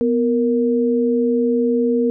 sine tone pair together, 246.7 / 466.2 Hz, B3 / A#4, -2 / 0 cents, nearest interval major seventh, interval 1102 cents, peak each -17 dBFS, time 0.01-2.1 s, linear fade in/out 0 ms, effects none

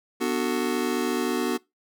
square chord, B minor seventh, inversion none, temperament just, 246.9 / 296.3 / 370.4 / 444.5 Hz, B3 / D4 / F#4 / A4, 0 / +15 / +2 / +18 cents, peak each -29 / -31 / -28 / -32 dBFS, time 0.2-1.58 s, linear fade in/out 20 ms, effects noise-tail reverb RT60 0.2 s tail -22 dB re dry

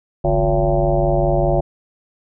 sine tone with frequency modulation, 357.5 Hz, F4, 41 cents sharp, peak -13 dBFS, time 0.24-1.61 s, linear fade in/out 10 ms, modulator 105 Hz, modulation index 3.6, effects none

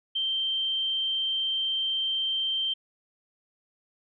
sine tone, 3136 Hz, G7, in tune, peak -25 dBFS, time 0.15-2.74 s, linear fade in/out 10 ms, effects none

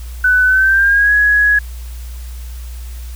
sine tone with pitch glide, 1499 to 1672.9 Hz, F#6 to G#6, +22 to +12 cents, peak -8 dBFS, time 0.24-1.59 s, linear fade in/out 5 ms, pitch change +190 cents, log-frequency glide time 0.45-1.13 s, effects added 60 Hz sine -25 dBFS peak until 3.15 s + white hiss -41 dBFS RMS until 3.15 s

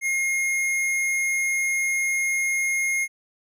square tone, 2142 Hz, C7, 40 cents sharp, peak -22 dBFS, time 0.01-3.08 s, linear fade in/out 50 ms, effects resampled to 32000 Hz

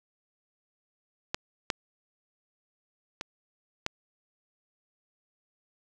clicks, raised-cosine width 0.2 ms, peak -11 / -9 / -17 / -11 dBFS, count 4, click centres 1.345 / 1.702 / 3.211 / 3.864 s, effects none

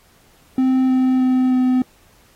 triangle tone with pitch steps, 260 / 258.2 / 256.4 / 254.6 Hz, C4 / C4 / C4 / C4, -11 / -23 / -35 / -47 cents, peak -11 dBFS, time 0.58-1.82 s, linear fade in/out 2 ms, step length 310 ms, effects pink hiss -54 dBFS RMS until 2.35 s + AAC 48 kbps

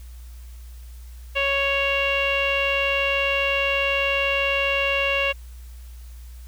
sawtooth tone with low-pass filter, 554.4 Hz, C#5, in tune, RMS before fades -22 dBFS, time 1.35-5.33 s, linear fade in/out 20 ms, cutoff 2700 Hz, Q 7.6, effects added 60 Hz sine -37 dBFS peak until 6.47 s + white hiss -54 dBFS RMS until 6.47 s

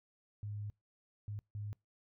sine tone bursts at uneven times, 103.83 Hz, G#2, in tune, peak -39 dBFS, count 3, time 0.43-0.7 / 1.28-1.39 / 1.55-1.73 s, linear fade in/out 0 ms, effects noise-tail reverb RT60 0.2 s tail -26 dB re dry

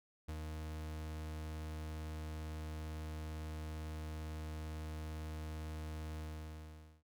40% pulse tone with ADSR envelope, 77.78 Hz, D#2, in tune, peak -39 dBFS, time 0.28-7.03 s, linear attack 10 ms, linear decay 53 ms, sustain -2 dB, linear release 840 ms, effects none

